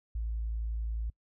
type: tone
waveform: sine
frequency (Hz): 55.6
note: A1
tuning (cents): +19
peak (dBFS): -30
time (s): 0.15-1.1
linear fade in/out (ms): 5
effects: noise-tail reverb RT60 0.1 s tail -26 dB re dry + tanh soft clip ceiling -26 dBFS